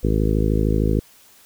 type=harmonic tone; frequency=53.2 Hz; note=G#1; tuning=42 cents sharp; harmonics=1 / 2 / 3 / 4 / 5 / 6 / 7 / 8 / 9; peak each=-20 / -23 / -25 / -26 / -27 / -28 / -28 / -29 / -30 dBFS; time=0.03-1 s; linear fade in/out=10 ms; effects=white hiss -51 dBFS RMS until 1.45 s